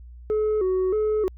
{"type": "tone with vibrato", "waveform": "sine", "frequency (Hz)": 399.8, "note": "G4", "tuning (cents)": 34, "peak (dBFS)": -17, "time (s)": [0.3, 1.28], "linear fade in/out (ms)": 0, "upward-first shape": "square", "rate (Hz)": 1.6, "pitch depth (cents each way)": 120, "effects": ["tanh soft clip ceiling -19 dBFS", "added 60 Hz sine -40 dBFS peak until 1.37 s"]}